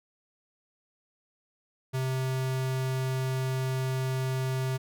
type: tone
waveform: square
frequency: 130.8 Hz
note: C3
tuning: in tune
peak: -28 dBFS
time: 1.93-4.78 s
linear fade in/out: 20 ms
effects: none